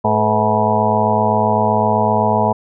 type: harmonic tone with a mistuned harmonic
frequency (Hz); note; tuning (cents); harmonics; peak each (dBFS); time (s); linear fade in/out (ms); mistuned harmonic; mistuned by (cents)
107.8; A2; -35; 1 / 2 / 4 / 5 / 6 / 7 / 8 / 9; -22 / -20 / -22 / -24 / -19 / -22 / -19 / -19; 0.04-2.53; 10; 5; -110
effects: none